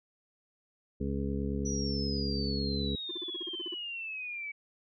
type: harmonic tone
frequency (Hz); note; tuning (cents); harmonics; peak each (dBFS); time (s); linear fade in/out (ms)
69.3; C#2; 0; 1 / 2 / 3 / 4 / 6 / 7; -35 / -38 / -35 / -38 / -39 / -44; 1-2.96; 10
type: exponential sweep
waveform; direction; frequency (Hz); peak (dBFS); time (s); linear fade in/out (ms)
sine; down; 5910 to 2265; -36; 1.65-4.52; 10
type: tone bursts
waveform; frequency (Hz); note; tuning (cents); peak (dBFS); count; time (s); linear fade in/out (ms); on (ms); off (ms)
triangle; 350.5; F4; +6; -35; 11; 3.09-3.743; 5; 23; 40
effects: none